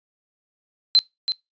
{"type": "tone with echo", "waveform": "sine", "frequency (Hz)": 4087, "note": "C8", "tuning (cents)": -41, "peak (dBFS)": -11, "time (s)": [0.95, 0.99], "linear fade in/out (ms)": 0, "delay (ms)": 330, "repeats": 1, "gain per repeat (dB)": -9, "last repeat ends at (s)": 1.32, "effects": ["noise-tail reverb RT60 0.2 s tail -23 dB re dry", "resampled to 16000 Hz"]}